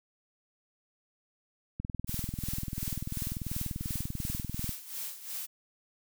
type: click train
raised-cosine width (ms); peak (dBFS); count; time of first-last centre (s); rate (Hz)
5; -23; 60; 1.8-4.692; 20.4
type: noise with tremolo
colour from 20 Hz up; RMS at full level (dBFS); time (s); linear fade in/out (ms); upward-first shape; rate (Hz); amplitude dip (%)
blue; -37; 2.07-5.47; 20; sine; 2.8; 75
effects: none